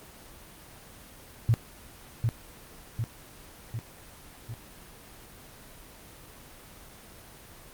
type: tone with echo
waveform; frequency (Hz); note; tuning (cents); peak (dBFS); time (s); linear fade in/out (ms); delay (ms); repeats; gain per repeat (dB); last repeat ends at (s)
sine; 114.3; A#2; -34; -18; 1.49-1.54; 0; 750; 4; -4; 4.54
effects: pink hiss -49 dBFS RMS until 7.73 s + Opus 24 kbps